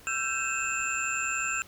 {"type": "tone cluster", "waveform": "sine", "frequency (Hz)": [1338, 1568, 2575, 2706, 7270], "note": ["E6", "G6", "E7", "E7", "A#8"], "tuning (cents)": [25, 0, -41, 45, -44], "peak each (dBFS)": [-34, -34, -34, -35, -33], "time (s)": [0.07, 1.62], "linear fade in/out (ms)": 0, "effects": ["pink hiss -53 dBFS RMS until 1.67 s"]}